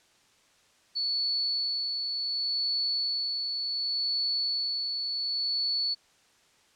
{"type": "tone with tremolo", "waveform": "sine", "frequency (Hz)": 4435, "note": "C#8", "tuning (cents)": 0, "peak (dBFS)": -25, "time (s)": [0.95, 5.95], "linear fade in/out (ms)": 20, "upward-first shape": "sine", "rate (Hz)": 0.68, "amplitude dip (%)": 35, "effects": ["white hiss -63 dBFS RMS until 6.75 s", "low-pass 7000 Hz 12 dB/octave"]}